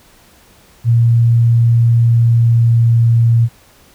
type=tone with pitch glide; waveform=sine; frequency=117 to 116.26 Hz; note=A#2 to A#2; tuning=+7 to -4 cents; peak=-7 dBFS; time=0.84-3.49 s; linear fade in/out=50 ms; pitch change=-11 cents; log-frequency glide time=2-3 s; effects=pink hiss -47 dBFS RMS until 3.94 s